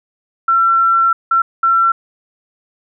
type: tone bursts at uneven times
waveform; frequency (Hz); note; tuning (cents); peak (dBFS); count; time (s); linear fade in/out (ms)
sine; 1352; E6; +43; -9; 3; 0.48-1.13 / 1.31-1.42 / 1.63-1.92; 5
effects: none